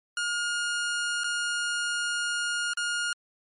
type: tone with dropouts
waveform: sawtooth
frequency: 1425 Hz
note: F6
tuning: 34 cents sharp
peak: -23 dBFS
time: 0.17-3.13 s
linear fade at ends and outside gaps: 2 ms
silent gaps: 1.236-1.242 / 2.735-2.772 s
effects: MP3 48 kbps